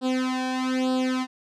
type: tone with flanger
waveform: sawtooth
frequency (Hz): 257.2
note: C4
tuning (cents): -30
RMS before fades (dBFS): -25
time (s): 0.01-1.27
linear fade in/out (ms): 50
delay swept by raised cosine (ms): 0.23 to 1.23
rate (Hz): 1.1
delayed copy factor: +1
effects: low-pass 6000 Hz 12 dB/octave